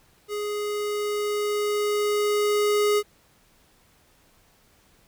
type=tone with level ramp; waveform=square; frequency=416 Hz; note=G#4; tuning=3 cents sharp; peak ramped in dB=-28 to -19 dBFS; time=0.28-3.03 s; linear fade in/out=50 ms; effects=pink hiss -60 dBFS RMS until 5.07 s